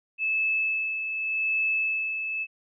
sine tone with tremolo, 2612 Hz, E7, 17 cents flat, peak -22 dBFS, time 0.18-2.47 s, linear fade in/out 50 ms, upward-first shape sine, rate 0.85 Hz, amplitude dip 50%, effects none

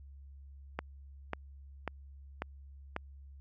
click train, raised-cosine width 0.5 ms, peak -19 dBFS, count 5, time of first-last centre 0.79-2.964 s, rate 1.84 Hz, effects added 69 Hz sine -49 dBFS peak until 3.4 s

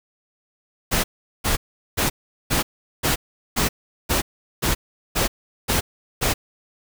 pink noise bursts, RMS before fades -20 dBFS, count 11, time 0.91-6.34 s, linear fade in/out 20 ms, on 130 ms, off 400 ms, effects none

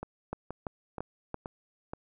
two click trains, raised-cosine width 1 ms, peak -23 / -20 dBFS, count 5 / 4, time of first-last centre 0.03-1.935 / 0.33-1.344 s, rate 2.1 / 2.96 Hz, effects none

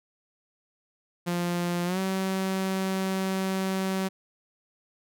sawtooth tone with pitch glide, 174.61 to 190.41 Hz, F3 to F#3, 0 to +50 cents, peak -22 dBFS, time 1.26-4.09 s, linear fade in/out 20 ms, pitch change +150 cents, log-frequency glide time 1.85-1.99 s, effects none

